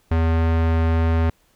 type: tone with low-pass filter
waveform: square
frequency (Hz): 81.9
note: E2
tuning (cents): -11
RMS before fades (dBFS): -18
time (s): 0.11-1.3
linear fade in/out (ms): 5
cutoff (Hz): 2100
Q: 0.76
effects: pink hiss -61 dBFS RMS until 1.55 s